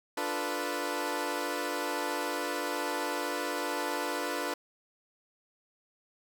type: chord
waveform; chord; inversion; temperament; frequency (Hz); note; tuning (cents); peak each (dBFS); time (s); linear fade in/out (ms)
15% pulse; B half-diminished seventh; first; equal; 293.7 / 349.2 / 440 / 493.9; D4 / F4 / A4 / B4; 0 / 0 / 0 / 0; -30 / -31 / -33 / -29; 0.17-4.54; 5
effects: none